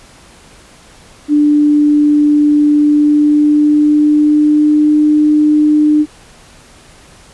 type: tone with pitch glide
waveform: sine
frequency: 295.7 to 301.4 Hz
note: D4 to D4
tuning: +12 to +45 cents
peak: -6 dBFS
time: 1.28-6.06 s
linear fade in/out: 50 ms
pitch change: +33 cents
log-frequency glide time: 2.75-5.07 s
effects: pink hiss -41 dBFS RMS until 7.33 s + resampled to 24000 Hz